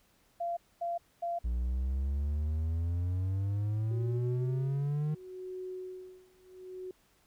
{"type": "tone bursts", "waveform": "sine", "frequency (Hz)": 687, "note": "F5", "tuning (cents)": -29, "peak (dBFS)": -31, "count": 3, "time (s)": [0.4, 1.39], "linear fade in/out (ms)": 10, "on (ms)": 170, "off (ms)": 240}
{"type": "exponential sweep", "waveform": "triangle", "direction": "up", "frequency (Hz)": [58.27, 154.3], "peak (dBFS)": -27, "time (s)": [1.44, 5.15], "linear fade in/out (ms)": 10}
{"type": "tone with tremolo", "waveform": "sine", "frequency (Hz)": 370, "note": "F#4", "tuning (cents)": 0, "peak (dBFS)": -37, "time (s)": [3.91, 6.91], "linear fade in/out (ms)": 2, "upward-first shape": "sine", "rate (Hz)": 0.72, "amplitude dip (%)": 95}
{"effects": ["pink hiss -68 dBFS RMS until 7.26 s"]}